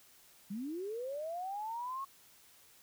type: linear sweep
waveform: sine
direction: up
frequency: 187.2 to 1104 Hz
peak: -37 dBFS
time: 0.5-2.05 s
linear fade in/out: 10 ms
effects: white hiss -62 dBFS RMS until 2.82 s